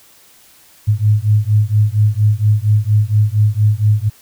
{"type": "beating tone pair", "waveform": "sine", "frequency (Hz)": [103.83, 108.13], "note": ["G#2", "A2"], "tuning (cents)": [0, -30], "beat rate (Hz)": 4.3, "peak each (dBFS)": -13, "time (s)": [0.87, 4.1], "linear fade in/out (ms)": 20, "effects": ["white hiss -47 dBFS RMS until 4.21 s"]}